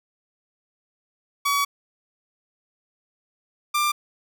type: tone pair in turn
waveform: sawtooth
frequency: 1134 / 1188.4 Hz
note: C#6 / D6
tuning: +39 / +20 cents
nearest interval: minor second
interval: 81 cents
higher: second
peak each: -16 dBFS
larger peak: neither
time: 1.45-1.65 / 3.74-3.92 s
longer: first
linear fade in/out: 10 ms
effects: none

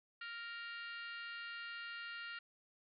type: harmonic tone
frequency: 466.4 Hz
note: A#4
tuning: 1 cent sharp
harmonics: 3 / 4 / 5 / 6 / 7 / 8 / 9 / 10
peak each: -47 / -50 / -57 / -51 / -62 / -63 / -58 / -66 dBFS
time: 0.21-2.39 s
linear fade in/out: 5 ms
effects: MP3 96 kbps

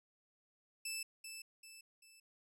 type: tone with echo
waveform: 15% pulse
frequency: 2637 Hz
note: E7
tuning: in tune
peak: -33 dBFS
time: 0.85-1.03 s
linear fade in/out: 5 ms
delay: 390 ms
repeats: 3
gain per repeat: -7 dB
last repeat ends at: 2.2 s
effects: none

